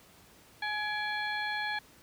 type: harmonic tone with a mistuned harmonic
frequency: 841 Hz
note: G#5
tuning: 22 cents sharp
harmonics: 1 / 2 / 3 / 4 / 5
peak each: -36 / -34 / -40 / -42 / -43 dBFS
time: 0.62-1.79 s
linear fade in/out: 5 ms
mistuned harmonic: 3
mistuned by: -130 cents
effects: pink hiss -58 dBFS RMS until 2.02 s + high-pass 60 Hz 12 dB/octave